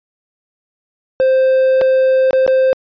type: tone with dropouts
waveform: triangle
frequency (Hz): 523.3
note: C5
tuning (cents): 0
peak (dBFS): -7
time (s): 1.2-2.73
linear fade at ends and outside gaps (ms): 0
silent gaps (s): 1.812-1.816 / 2.308-2.331 / 2.465-2.478
effects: resampled to 11025 Hz